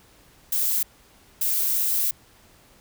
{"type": "noise bursts at uneven times", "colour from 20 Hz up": "violet", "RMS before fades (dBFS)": -23, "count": 2, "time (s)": [[0.52, 0.83], [1.41, 2.11]], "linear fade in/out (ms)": 5, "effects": ["pink hiss -55 dBFS RMS until 2.8 s"]}